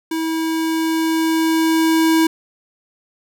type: tone with level ramp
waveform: square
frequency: 323.1 Hz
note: E4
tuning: 35 cents flat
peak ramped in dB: -20 to -12 dBFS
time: 0.11-2.27 s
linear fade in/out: 5 ms
effects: none